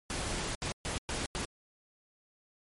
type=noise bursts at uneven times; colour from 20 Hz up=pink; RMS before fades=-35 dBFS; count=5; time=0.1-0.55 / 0.62-0.72 / 0.85-0.98 / 1.09-1.26 / 1.35-1.45 s; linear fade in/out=0 ms; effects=MP3 48 kbps